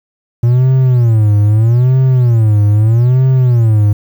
triangle tone with vibrato, 116.54 Hz, A#2, in tune, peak -4 dBFS, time 0.43-3.93 s, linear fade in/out 5 ms, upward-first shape sine, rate 0.79 Hz, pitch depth 210 cents each way, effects 7-bit

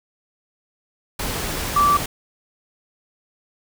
sine tone in noise, 1163 Hz, D6, 17 cents flat, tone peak -13 dBFS, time 1.76-1.97 s, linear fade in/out 5 ms, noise pink, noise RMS -26 dBFS, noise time 1.19-2.06 s, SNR +10 dB, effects none

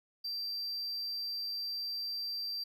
triangle tone, 4699 Hz, D8, in tune, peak -34 dBFS, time 0.24-2.64 s, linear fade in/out 10 ms, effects none

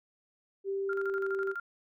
sine tone with pitch glide, 392 to 389.1 Hz, G4 to G4, 0 to -13 cents, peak -30 dBFS, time 0.64-1.55 s, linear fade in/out 50 ms, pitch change -13 cents, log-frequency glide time 1.01-1.25 s
sine tone with tremolo, 1397 Hz, F6, in tune, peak -33 dBFS, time 0.89-1.6 s, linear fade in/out 5 ms, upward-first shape square, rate 12 Hz, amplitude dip 75%
effects none

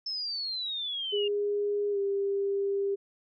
sine exponential sweep, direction down, 5300 to 2794 Hz, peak -31 dBFS, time 0.06-1.28 s, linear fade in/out 5 ms
sine tone with pitch glide, 410 to 397.4 Hz, G#4 to G4, -22 to +24 cents, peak -26 dBFS, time 1.12-2.96 s, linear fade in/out 20 ms, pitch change -54 cents, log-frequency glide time 1.91-1.98 s
effects none

